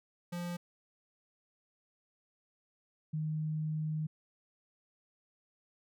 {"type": "tone pair in turn", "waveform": ["square", "sine"], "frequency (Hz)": [174.61, 155.09], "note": ["F3", "D#3"], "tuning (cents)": [0, -5], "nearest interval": "major second", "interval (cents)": 205, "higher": "first", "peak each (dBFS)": [-37, -32], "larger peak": "second", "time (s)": [[0.32, 0.57], [3.13, 4.07]], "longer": "second", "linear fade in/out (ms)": 10, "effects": []}